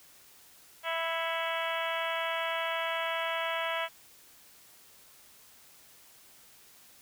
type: harmonic tone with a mistuned harmonic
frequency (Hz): 329.6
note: E4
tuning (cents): 0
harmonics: 2 / 3 / 4 / 5 / 6 / 7 / 8 / 9 / 10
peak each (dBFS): -35 / -37 / -38 / -39 / -40 / -40 / -41 / -42 / -42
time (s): 0.83-3.89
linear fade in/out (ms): 50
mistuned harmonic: 7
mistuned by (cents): -49
effects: white hiss -57 dBFS RMS until 7.01 s